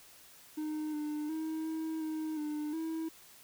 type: tone with pitch steps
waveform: triangle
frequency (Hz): 307.1 / 300.1 / 316.9 / 319.1 / 313.3 / 300.3 / 322.8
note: D#4 / D4 / D#4 / D#4 / D#4 / D4 / E4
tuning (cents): -23 / +38 / +32 / +44 / +12 / +39 / -36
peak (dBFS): -32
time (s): 0.57-3.09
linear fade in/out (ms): 10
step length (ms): 360
effects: white hiss -57 dBFS RMS until 3.43 s